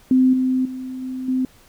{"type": "tone with level steps", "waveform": "sine", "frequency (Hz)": 258, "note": "C4", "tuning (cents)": -24, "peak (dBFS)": [-11, -16, -27, -25, -17], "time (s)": [0.11, 1.45], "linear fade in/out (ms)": 2, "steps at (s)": [0.33, 0.65, 1.02, 1.28], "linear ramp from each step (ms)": 5, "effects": ["pink hiss -52 dBFS RMS until 1.68 s"]}